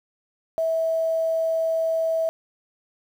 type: tone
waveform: sine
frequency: 651 Hz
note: E5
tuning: 22 cents flat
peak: -20 dBFS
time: 0.58-2.29 s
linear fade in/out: 0 ms
effects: 8-bit